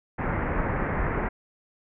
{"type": "low-pass noise", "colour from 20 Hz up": "pink", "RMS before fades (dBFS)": -27, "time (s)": [0.18, 1.29], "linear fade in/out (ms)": 10, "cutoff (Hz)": 2100, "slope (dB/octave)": 48, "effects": []}